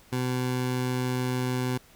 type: tone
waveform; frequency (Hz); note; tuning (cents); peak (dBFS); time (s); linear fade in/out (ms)
20% pulse; 126.5; B2; +42; -21; 0.12-1.78; 10
effects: pink hiss -56 dBFS RMS until 1.95 s